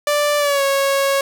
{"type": "tone with pitch glide", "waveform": "sawtooth", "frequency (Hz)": [587.3, 551.1], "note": ["D5", "C#5"], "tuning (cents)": [0, -10], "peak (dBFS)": -11, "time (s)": [0.07, 1.21], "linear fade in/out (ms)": 2, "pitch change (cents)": -110, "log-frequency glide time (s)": [0.38, 0.63], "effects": []}